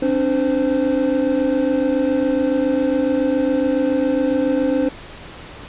triangle tone cluster, 268.9 / 296.1 / 516 Hz, C4 / D4 / C5, +47 / +14 / -24 cents, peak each -18 dBFS, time 0.02-4.89 s, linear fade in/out 5 ms, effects pink hiss -37 dBFS RMS until 5.68 s + resampled to 8000 Hz

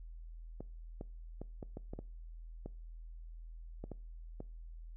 clicks, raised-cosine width 2 ms, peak -30 dBFS, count 11, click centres 0.606 / 1.011 / 1.416 / 1.628 / 1.771 / 1.935 / 1.99 / 2.66 / 3.84 / 3.917 / 4.404 s, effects noise-tail reverb RT60 0.4 s tail -23 dB re dry + added 41 Hz sine -46 dBFS peak until 4.96 s

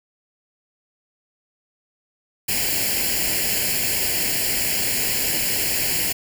white noise with comb filter, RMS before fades -22 dBFS, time 2.48-6.13 s, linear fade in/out 10 ms, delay 0.41 ms, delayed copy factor +0.8, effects none

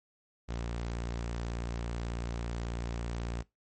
sawtooth tone, 58.27 Hz, A#1, in tune, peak -30 dBFS, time 0.48-3.43 s, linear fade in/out 20 ms, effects noise-tail reverb RT60 0.2 s tail -22 dB re dry + MP3 32 kbps

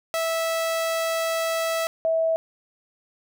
sawtooth / sine tone pair in turn, 655 / 650.5 Hz, E5 / E5, -11 / -23 cents, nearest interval unison, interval 12 cents, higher first, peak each -19 dBFS, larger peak neither, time 0.14-1.87 / 2.05-2.36 s, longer first, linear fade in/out 0 ms, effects none

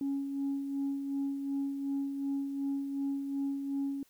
sine tone with tremolo, 277.2 Hz, C#4, in tune, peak -28 dBFS, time 0.01-4.03 s, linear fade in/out 2 ms, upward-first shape sine, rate 2.7 Hz, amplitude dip 50%, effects tanh soft clip ceiling -27 dBFS + white hiss -67 dBFS RMS until 4.09 s

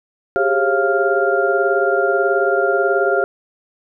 sine tone cluster, 389.9 / 408.3 / 544 / 690 / 1398 Hz, G4 / G#4 / C#5 / F5 / F6, -9 / -29 / -33 / -21 / +1 cents, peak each -20 dBFS, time 0.36-3.24 s, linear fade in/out 0 ms, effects none

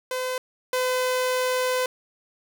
sawtooth tone pair in turn, 510 / 507.7 Hz, C5 / B4, -44 / +48 cents, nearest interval unison, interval 8 cents, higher first, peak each -22 / -18 dBFS, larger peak second, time 0.11-0.38 / 0.73-1.86 s, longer second, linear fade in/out 2 ms, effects none

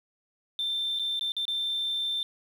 sine tone with dropouts, 3567 Hz, A7, 23 cents sharp, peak -26 dBFS, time 0.59-2.23 s, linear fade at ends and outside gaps 1 ms, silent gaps 0.989-0.995 / 1.194-1.21 / 1.32-1.366 / 1.453-1.48 s, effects tanh soft clip ceiling -22 dBFS + 9-bit

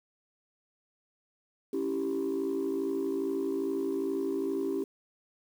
sine chord, C# diminished, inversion none, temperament equal, 277.2 / 329.6 / 392 Hz, C#4 / E4 / G4, 0 / 0 / 0 cents, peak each -32 / -33 / -30 dBFS, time 1.73-4.84 s, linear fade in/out 5 ms, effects tanh soft clip ceiling -24 dBFS + 9-bit

